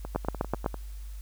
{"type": "two click trains", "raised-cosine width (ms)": 1, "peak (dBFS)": [-12, -22], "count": [5, 8], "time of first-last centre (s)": [[0.16, 0.662], [0.05, 0.743]], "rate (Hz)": [7.97, 10.1], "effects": ["added 50 Hz sine -37 dBFS peak until 1.21 s", "white hiss -57 dBFS RMS until 1.21 s"]}